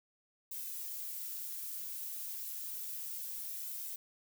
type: noise with flanger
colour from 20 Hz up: violet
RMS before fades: -42 dBFS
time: 0.51-3.96 s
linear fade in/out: 5 ms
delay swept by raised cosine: 1.9 to 4.5 ms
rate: 0.3 Hz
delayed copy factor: +0.65
effects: none